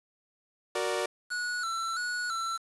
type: chord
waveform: sawtooth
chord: Gb augmented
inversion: none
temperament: equal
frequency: 370 / 466.2 / 587.3 Hz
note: Gb4 / Bb4 / D5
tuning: 0 / 0 / 0 cents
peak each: -29 dBFS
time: 0.75-1.06 s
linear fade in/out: 5 ms
type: tone with vibrato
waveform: square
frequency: 1400 Hz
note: F6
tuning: 4 cents sharp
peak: -31 dBFS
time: 1.3-2.58 s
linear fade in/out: 20 ms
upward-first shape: square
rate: 1.5 Hz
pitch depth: 75 cents each way
effects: resampled to 24000 Hz + 8-bit